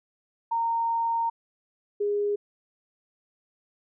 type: tone pair in turn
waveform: sine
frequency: 922 / 410.7 Hz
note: A#5 / G#4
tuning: -19 / -19 cents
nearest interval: octave + major second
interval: 1400 cents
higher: first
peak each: -23 dBFS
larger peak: neither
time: 0.51-1.3 / 2-2.36 s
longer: first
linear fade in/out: 10 ms
effects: none

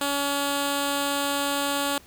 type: tone with notch filter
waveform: 5% pulse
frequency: 282.6 Hz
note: C#4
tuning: 34 cents sharp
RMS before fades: -26 dBFS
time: 0.01-1.98 s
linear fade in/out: 2 ms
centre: 2100 Hz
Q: 1.4
effects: pink hiss -52 dBFS RMS until 2.06 s

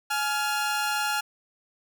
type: tone pair together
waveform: sawtooth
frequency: 842.2 / 1396 Hz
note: G#5 / F6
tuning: +24 / -1 cents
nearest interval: major sixth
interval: 875 cents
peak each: -24 dBFS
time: 0.1-1.21 s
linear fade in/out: 10 ms
effects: none

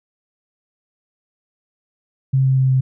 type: tone with pitch steps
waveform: sine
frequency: 133.3 / 132.46 / 131.62 / 130.78 Hz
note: C3 / C3 / C3 / C3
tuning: +33 / +22 / +11 / 0 cents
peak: -12 dBFS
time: 2.33-2.81 s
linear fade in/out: 10 ms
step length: 120 ms
effects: none

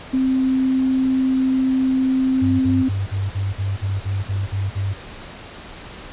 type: tone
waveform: sine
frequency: 261.6 Hz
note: C4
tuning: in tune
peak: -15 dBFS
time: 0.13-2.89 s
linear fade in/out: 10 ms
type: tone bursts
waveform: sine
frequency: 98 Hz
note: G2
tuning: in tune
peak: -19 dBFS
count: 11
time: 2.41-4.94 s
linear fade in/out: 20 ms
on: 190 ms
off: 44 ms
effects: pink hiss -37 dBFS RMS until 6.12 s + resampled to 8000 Hz

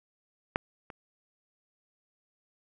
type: clicks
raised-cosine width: 0.5 ms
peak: -11 / -28 dBFS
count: 2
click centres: 0.559 / 0.902 s
effects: none

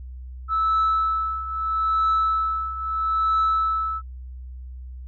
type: tone with tremolo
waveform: sine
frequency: 1309 Hz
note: E6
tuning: 13 cents flat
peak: -15 dBFS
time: 0.48-4.02 s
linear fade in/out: 50 ms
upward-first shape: triangle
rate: 0.77 Hz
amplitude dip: 80%
effects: tanh soft clip ceiling -15 dBFS + added 63 Hz sine -34 dBFS peak until 5.07 s

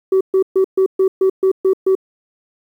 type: tone bursts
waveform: sine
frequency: 380.7 Hz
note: F#4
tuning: 49 cents sharp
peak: -8 dBFS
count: 9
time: 0.12-1.952 s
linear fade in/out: 5 ms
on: 88 ms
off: 130 ms
effects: tanh soft clip ceiling -8 dBFS + 8-bit

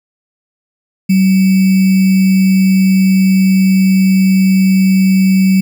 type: tone with sample-and-hold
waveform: sine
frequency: 190 Hz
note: F#3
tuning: 46 cents sharp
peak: -6 dBFS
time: 1.09-5.61 s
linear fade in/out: 10 ms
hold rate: 2450 Hz
effects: none

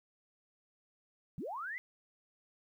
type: linear sweep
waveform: sine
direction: up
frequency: 122.6 to 2079 Hz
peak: -38 dBFS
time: 1.38-1.78 s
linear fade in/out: 0 ms
effects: 12-bit

